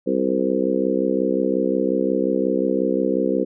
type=harmonic tone with a mistuned harmonic; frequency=65.6 Hz; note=C2; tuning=5 cents sharp; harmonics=3 / 4 / 5 / 6 / 7 / 8; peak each=-26 / -24 / -24 / -25 / -25 / -25 dBFS; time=0.06-3.45 s; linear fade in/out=20 ms; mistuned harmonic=8; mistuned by=-29 cents; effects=none